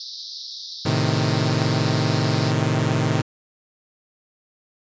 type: band-pass noise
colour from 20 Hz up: pink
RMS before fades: -35 dBFS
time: 0-2.51 s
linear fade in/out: 2 ms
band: 3700 to 5500 Hz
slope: 96 dB/octave
type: chord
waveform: sawtooth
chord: A diminished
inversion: none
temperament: equal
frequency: 110 / 130.81 / 155.56 Hz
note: A2 / C3 / Eb3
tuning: 0 / 0 / 0 cents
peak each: -19 dBFS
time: 0.85-3.22 s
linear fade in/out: 10 ms
effects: resampled to 16000 Hz